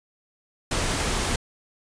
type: noise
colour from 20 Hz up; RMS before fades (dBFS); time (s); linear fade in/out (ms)
pink; -25; 0.71-1.36; 5
effects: resampled to 22050 Hz